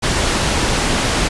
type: low-pass noise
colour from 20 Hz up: pink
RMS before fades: -17 dBFS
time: 0.02-1.29 s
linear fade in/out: 20 ms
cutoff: 8300 Hz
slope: 12 dB/octave
effects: resampled to 24000 Hz